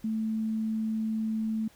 sine tone, 220 Hz, A3, in tune, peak -27 dBFS, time 0.04-1.68 s, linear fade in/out 5 ms, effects pink hiss -59 dBFS RMS until 1.75 s

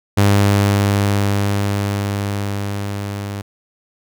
sawtooth tone with level ramp, 100.8 Hz, G2, 49 cents sharp, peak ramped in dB -6 to -20 dBFS, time 0.17-3.42 s, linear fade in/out 10 ms, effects none

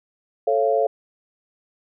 sine chord, A augmented, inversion none, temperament just, 440 / 550 / 687.5 Hz, A4 / C#5 / E#5, 0 / -14 / -27 cents, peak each -21 dBFS, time 0.47-0.87 s, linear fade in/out 5 ms, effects none

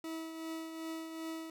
40% pulse tone with tremolo, 323.4 Hz, E4, 33 cents flat, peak -37 dBFS, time 0.04-1.5 s, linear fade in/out 2 ms, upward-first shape triangle, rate 2.6 Hz, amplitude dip 50%, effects none

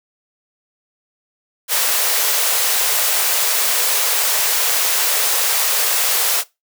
white high-pass noise, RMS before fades -17 dBFS, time 1.68-6.44 s, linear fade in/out 50 ms, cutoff 410 Hz, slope 96 dB/octave, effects noise-tail reverb RT60 0.2 s tail -19 dB re dry

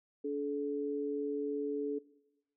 sine tone pair together, 287.1 / 430.2 Hz, D4 / A4, -39 / -39 cents, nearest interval perfect fifth, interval 700 cents, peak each -37 / -35 dBFS, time 0.24-1.99 s, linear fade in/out 10 ms, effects noise-tail reverb RT60 0.9 s tail -19 dB re dry

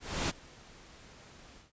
pink noise with ADSR envelope, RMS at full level -30 dBFS, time 0-1.72 s, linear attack 290 ms, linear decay 27 ms, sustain -24 dB, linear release 150 ms, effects resampled to 16000 Hz

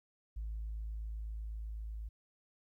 sine tone with level ramp, 54 Hz, A1, 32 cents flat, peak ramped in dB -36 to -39 dBFS, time 0.36-2.09 s, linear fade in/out 10 ms, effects tanh soft clip ceiling -34 dBFS + 13-bit

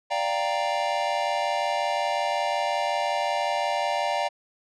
square chord, G minor seventh, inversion second, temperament equal, 587.3 / 698.5 / 784 / 932.3 Hz, D5 / F5 / G5 / Bb5, 0 / 0 / 0 / 0 cents, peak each -30 dBFS, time 0.1-4.29 s, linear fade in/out 20 ms, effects low-pass 5000 Hz 12 dB/octave

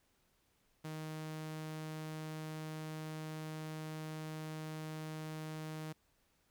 sawtooth tone, 156.3 Hz, D#3, 8 cents sharp, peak -38 dBFS, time 0.84-5.93 s, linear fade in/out 10 ms, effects pink hiss -75 dBFS RMS until 6.5 s

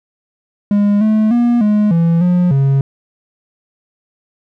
triangle tone with pitch steps, 204.4 / 216.1 / 239.1 / 209.7 / 167.4 / 178.1 / 137 Hz, G#3 / A3 / A#3 / G#3 / E3 / F3 / C#3, -27 / -31 / +44 / +17 / +27 / +34 / -20 cents, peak -7 dBFS, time 0.71-2.81 s, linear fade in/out 2 ms, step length 300 ms, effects none

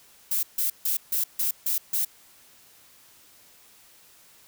violet noise bursts, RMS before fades -25 dBFS, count 7, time 0.31-2.05 s, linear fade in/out 5 ms, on 120 ms, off 150 ms, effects white hiss -55 dBFS RMS until 4.47 s

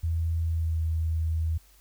sine tone with pitch glide, 82.41 to 80.67 Hz, E2 to E2, 0 to -37 cents, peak -24 dBFS, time 0.03-1.58 s, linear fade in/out 10 ms, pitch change -37 cents, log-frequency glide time 0.42-0.8 s, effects added 50 Hz sine -57 dBFS peak until 1.8 s + white hiss -60 dBFS RMS until 1.8 s

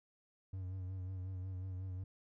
triangle tone with vibrato, 93.2 Hz, F#2, 13 cents sharp, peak -38 dBFS, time 0.53-2.04 s, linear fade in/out 5 ms, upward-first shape sine, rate 5.5 Hz, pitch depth 40 cents each way, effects none

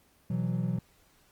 triangle chord, B suspended fourth, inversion none, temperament equal, 123.47 / 164.81 / 185 Hz, B2 / E3 / F#3, 0 / 0 / 0 cents, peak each -30 dBFS, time 0.3-0.79 s, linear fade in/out 5 ms, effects pink hiss -64 dBFS RMS until 1.31 s + Opus 24 kbps

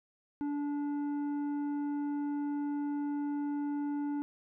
sine tone with tanh clipping, 289.6 Hz, D4, 24 cents flat, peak -33 dBFS, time 0.41-4.22 s, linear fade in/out 0 ms, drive 8 dB, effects none

